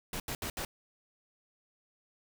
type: noise bursts at uneven times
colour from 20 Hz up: pink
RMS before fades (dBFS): -37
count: 4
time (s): 0.13-0.2 / 0.28-0.35 / 0.42-0.5 / 0.57-0.65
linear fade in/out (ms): 2
effects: none